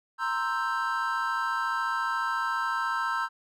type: chord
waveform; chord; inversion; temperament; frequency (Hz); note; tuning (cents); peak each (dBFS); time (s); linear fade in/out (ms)
triangle; C dominant seventh; third; equal; 932.3 / 1046.5 / 1318.5 / 1568; Bb5 / C6 / E6 / G6; 0 / 0 / 0 / 0; -31 / -31 / -29 / -30; 0.18-3.29; 50
effects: none